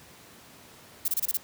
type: noise bursts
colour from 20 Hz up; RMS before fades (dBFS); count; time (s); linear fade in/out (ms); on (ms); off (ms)
violet; -26; 6; 1.05-1.372; 5; 32; 26
effects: pink hiss -51 dBFS RMS until 1.43 s + high-pass 100 Hz 12 dB/octave